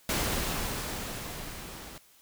pink noise with level ramp, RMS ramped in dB -28 to -45 dBFS, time 0.09-1.98 s, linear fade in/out 2 ms, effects white hiss -60 dBFS RMS until 2.21 s

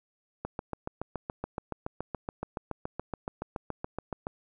click train, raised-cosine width 1 ms, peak -19 dBFS, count 28, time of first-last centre 0.45-4.269 s, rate 7.07 Hz, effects none

